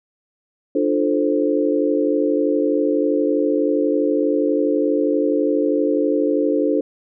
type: chord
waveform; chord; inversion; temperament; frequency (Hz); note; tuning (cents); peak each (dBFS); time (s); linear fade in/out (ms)
sine; D minor seventh; none; equal with one note detuned; 296.9 / 349.2 / 440 / 523.3; D4 / F4 / A4 / C5; +19 / 0 / 0 / 0; -19 / -23 / -21 / -22; 0.75-6.81; 5
effects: none